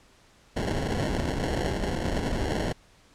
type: noise with sample-and-hold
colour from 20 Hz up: pink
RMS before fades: -28 dBFS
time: 0.56-2.73 s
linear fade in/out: 10 ms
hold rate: 1225 Hz
effects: pink hiss -58 dBFS RMS until 3.14 s + low-pass 8000 Hz 12 dB/octave

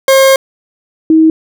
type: tone pair in turn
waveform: 40% pulse / sine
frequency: 536 / 318.7 Hz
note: C5 / D#4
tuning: +42 / +42 cents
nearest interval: major sixth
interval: 900 cents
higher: first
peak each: -3 dBFS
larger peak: neither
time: 0.08-0.36 / 1.1-1.3 s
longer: first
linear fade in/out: 2 ms
effects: none

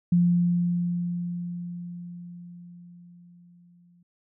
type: tone with exponential decay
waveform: sine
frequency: 174.61 Hz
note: F3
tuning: in tune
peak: -16 dBFS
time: 0.12-4.03 s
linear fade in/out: 5 ms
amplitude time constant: 850 ms
effects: none

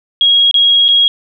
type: tone with dropouts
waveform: sine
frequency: 3294 Hz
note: G#7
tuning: 15 cents flat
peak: -6 dBFS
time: 0.21-1.08 s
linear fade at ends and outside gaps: 1 ms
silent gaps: 0.512-0.542 / 0.882-0.887 s
effects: none

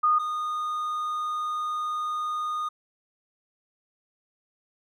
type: tone pair in turn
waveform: sine / triangle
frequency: 1229 / 1229 Hz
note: D#6 / D#6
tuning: -22 / -22 cents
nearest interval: unison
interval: 0 cents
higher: neither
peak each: -18 / -25 dBFS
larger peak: first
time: 0.03-0.19 / 0.19-2.69 s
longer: second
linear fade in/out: 10 ms
effects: none

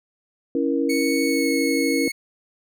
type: chord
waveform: sine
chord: A# diminished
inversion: first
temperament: equal with one note detuned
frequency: 277.2 / 329.6 / 472.1 Hz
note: C#4 / E4 / A#4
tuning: 0 / 0 / +22 cents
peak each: -22 / -24 / -24 dBFS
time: 0.55-2.08 s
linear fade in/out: 2 ms
type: tone with pitch glide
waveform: sawtooth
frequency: 2217 to 2190 Hz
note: C#7 to C#7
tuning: 0 to -22 cents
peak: -22 dBFS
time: 0.89-2.12 s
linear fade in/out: 10 ms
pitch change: -22 cents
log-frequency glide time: 1.25-1.5 s
effects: none

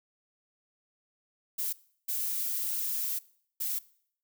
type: noise bursts at uneven times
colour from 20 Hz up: violet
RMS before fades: -32 dBFS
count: 3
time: 1.58-1.73 / 2.08-3.19 / 3.6-3.79 s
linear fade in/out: 10 ms
effects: noise-tail reverb RT60 0.6 s tail -21 dB re dry

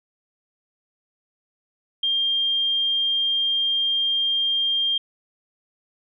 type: tone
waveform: sine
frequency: 3200 Hz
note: G7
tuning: 35 cents sharp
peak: -19 dBFS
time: 2.03-4.98 s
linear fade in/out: 5 ms
effects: none

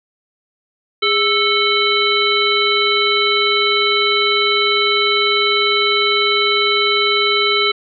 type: harmonic tone with a mistuned harmonic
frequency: 440 Hz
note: A4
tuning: in tune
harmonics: 1 / 3 / 5 / 7 / 9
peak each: -19 / -19 / -19 / -19 / -19 dBFS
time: 1.02-7.72 s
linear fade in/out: 10 ms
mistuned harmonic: 1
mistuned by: -120 cents
effects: none

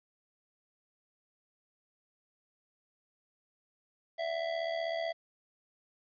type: tone with amplitude modulation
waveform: square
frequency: 664 Hz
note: E5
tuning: 12 cents sharp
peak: -30 dBFS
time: 4.18-5.13 s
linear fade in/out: 20 ms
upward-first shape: sine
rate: 75.9 Hz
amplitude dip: 65%
effects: resampled to 11025 Hz + 11-bit

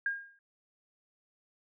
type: tone with exponential decay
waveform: sine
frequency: 1618 Hz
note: G#6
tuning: 46 cents flat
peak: -26 dBFS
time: 0.06-0.39 s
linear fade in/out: 2 ms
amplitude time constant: 71 ms
effects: none

